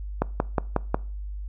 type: click train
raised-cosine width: 1 ms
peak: -7 dBFS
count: 5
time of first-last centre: 0.22-0.945 s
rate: 5.52 Hz
effects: noise-tail reverb RT60 0.4 s tail -22 dB re dry + added 50 Hz sine -31 dBFS peak until 1.48 s